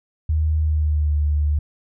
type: tone with pitch glide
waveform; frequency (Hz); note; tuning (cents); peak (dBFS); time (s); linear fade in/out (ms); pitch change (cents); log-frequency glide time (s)
sine; 77.78 to 74.22; D#2 to D2; 0 to +19; -16; 0.29-1.59; 5; -81; 0.59-1.17
effects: none